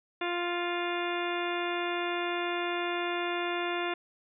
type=harmonic tone with a mistuned harmonic; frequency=349.2 Hz; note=F4; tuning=in tune; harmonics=1 / 2 / 3 / 4 / 5 / 6 / 7 / 8 / 10; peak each=-33 / -36 / -38 / -39 / -40 / -41 / -41 / -42 / -43 dBFS; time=0.21-3.94 s; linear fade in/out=5 ms; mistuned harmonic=6; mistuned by=+16 cents; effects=none